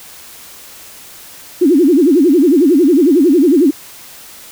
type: tone with vibrato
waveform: sine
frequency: 311.1 Hz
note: D#4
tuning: in tune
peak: -6 dBFS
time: 1.61-3.71 s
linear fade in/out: 10 ms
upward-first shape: sine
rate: 11 Hz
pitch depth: 290 cents each way
effects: white hiss -36 dBFS RMS until 4.51 s